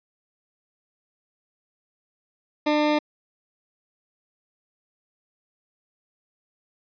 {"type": "tone", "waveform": "20% pulse", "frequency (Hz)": 299.6, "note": "D4", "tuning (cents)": 35, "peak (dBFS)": -14, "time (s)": [2.66, 2.99], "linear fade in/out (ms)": 10, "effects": ["resampled to 11025 Hz"]}